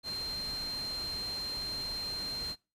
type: tone in noise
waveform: sine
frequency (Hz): 4168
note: C8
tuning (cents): -7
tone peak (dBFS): -35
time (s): 0.03-2.56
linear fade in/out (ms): 50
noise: pink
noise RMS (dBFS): -45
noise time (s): 0.03-2.56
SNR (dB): +7
effects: noise-tail reverb RT60 0.3 s tail -22 dB re dry + resampled to 32000 Hz